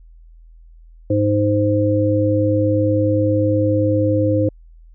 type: harmonic tone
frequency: 103.83 Hz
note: G#2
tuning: in tune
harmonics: 1 / 3 / 5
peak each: -18 / -18 / -18 dBFS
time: 1.1-4.49 s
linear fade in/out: 5 ms
effects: added 41 Hz sine -41 dBFS peak until 4.94 s